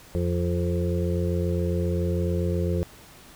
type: harmonic tone with a mistuned harmonic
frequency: 87.31 Hz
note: F2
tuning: in tune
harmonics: 1 / 2 / 4 / 5 / 6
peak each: -25 / -28 / -31 / -32 / -33 dBFS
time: 0.15-2.83 s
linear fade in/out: 0 ms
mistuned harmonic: 1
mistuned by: -16 cents
effects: pink hiss -49 dBFS RMS until 3.35 s